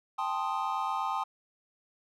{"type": "chord", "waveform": "triangle", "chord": "A half-diminished seventh", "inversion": "third", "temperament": "equal with one note detuned", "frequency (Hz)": [791.7, 880, 1046.5, 1244.5], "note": ["G5", "A5", "C6", "Eb6"], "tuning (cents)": [17, 0, 0, 0], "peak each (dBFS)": -33, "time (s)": [0.18, 1.24], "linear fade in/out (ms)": 10, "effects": []}